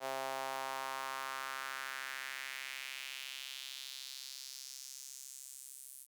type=tone with high-pass filter sweep; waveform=sawtooth; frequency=133.5 Hz; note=C3; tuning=35 cents sharp; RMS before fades=-44 dBFS; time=0-6.07 s; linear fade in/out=50 ms; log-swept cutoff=640 to 10000 Hz; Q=2.2; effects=none